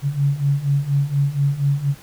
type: beating tone pair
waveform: sine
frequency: 138.59 / 142.79 Hz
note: C#3 / D3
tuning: 0 / -48 cents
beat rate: 4.2 Hz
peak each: -21 / -18 dBFS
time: 0.02-1.95 s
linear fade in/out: 50 ms
effects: pink hiss -45 dBFS RMS until 2.02 s